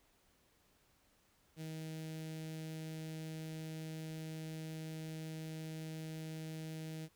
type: tone with notch filter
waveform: sawtooth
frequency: 158.5 Hz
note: D#3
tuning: 32 cents sharp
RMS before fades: -45 dBFS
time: 1.56-7.09 s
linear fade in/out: 50 ms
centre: 1100 Hz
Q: 0.74
effects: pink hiss -72 dBFS RMS until 7.15 s